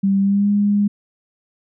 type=tone with pitch glide; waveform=sine; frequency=196 to 204.4 Hz; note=G3 to G#3; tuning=0 to -27 cents; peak=-13 dBFS; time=0.03-0.88 s; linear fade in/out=10 ms; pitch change=+73 cents; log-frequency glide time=0.2-0.5 s; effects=none